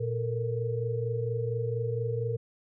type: tone cluster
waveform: sine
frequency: 117.3 / 445.2 / 469.5 Hz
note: A#2 / A4 / A#4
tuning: +11 / +20 / +12 cents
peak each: -30 / -35 / -33 dBFS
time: 0-2.37 s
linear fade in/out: 10 ms
effects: none